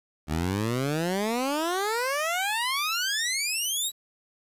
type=exponential sweep; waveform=15% pulse; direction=up; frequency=73.42 to 3951 Hz; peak=-19 dBFS; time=0.27-3.92 s; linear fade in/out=50 ms; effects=resampled to 32000 Hz + 9-bit